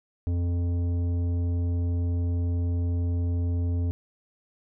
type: tone with tanh clipping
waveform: sine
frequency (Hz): 86.9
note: F2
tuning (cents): -8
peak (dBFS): -25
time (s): 0.27-3.91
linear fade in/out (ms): 0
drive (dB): 11
effects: none